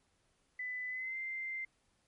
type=tone with pitch glide; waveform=sine; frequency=2000 to 2086 Hz; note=B6 to C7; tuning=+21 to -6 cents; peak=-37 dBFS; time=0.59-1.65 s; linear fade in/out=5 ms; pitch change=+73 cents; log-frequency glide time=0.89-1.17 s; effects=pink hiss -75 dBFS RMS until 2.07 s + MP3 48 kbps